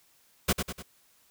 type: noise with echo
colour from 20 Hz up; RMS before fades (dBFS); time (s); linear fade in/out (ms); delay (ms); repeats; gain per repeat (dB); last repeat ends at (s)
pink; -24; 0.48-0.53; 10; 99; 3; -6; 0.827
effects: white hiss -64 dBFS RMS until 1.3 s